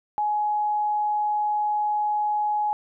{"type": "tone", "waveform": "sine", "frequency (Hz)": 840, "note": "G#5", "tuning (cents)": 19, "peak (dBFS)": -21, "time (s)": [0.18, 2.73], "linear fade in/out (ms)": 0, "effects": []}